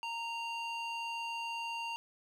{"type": "tone with band-pass filter", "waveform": "square", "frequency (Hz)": 927, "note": "A#5", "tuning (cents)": -10, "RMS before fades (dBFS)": -39, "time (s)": [0.03, 1.96], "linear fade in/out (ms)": 0, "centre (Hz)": 2200, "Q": 1.6, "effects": []}